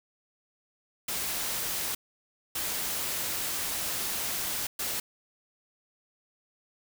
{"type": "noise bursts at uneven times", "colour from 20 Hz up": "white", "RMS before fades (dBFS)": -32, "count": 3, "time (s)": [[1.08, 1.95], [2.55, 4.67], [4.79, 5]], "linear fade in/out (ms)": 5, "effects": []}